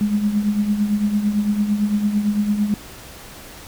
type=tone with tremolo; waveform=sine; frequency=207.7 Hz; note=G#3; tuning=in tune; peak=-13 dBFS; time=0.01-2.74 s; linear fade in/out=0 ms; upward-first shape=triangle; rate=8.9 Hz; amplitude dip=70%; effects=pink hiss -39 dBFS RMS until 3.67 s